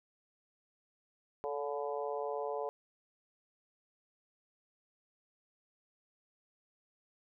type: harmonic tone with a mistuned harmonic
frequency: 143.3 Hz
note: D3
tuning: 42 cents flat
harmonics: 3 / 4 / 5 / 6 / 7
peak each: -38 / -40 / -42 / -44 / -45 dBFS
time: 1.44-2.69 s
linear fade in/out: 0 ms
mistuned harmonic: 3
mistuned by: +31 cents
effects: none